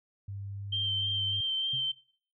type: tone with pitch glide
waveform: sine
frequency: 99.3 to 100.05 Hz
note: G2 to G2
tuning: +23 to +36 cents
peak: -36 dBFS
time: 0.28-1.41 s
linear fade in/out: 5 ms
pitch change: +13 cents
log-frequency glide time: 0.51-0.68 s
type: tone with vibrato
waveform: sine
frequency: 3136 Hz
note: G7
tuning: in tune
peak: -28 dBFS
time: 0.72-1.92 s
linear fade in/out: 10 ms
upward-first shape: sine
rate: 3.3 Hz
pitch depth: 17 cents each way
type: tone with exponential decay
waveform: sine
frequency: 130.81 Hz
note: C3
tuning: in tune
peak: -36 dBFS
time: 1.73-1.99 s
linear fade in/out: 5 ms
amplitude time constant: 56 ms
effects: noise-tail reverb RT60 0.5 s tail -22 dB re dry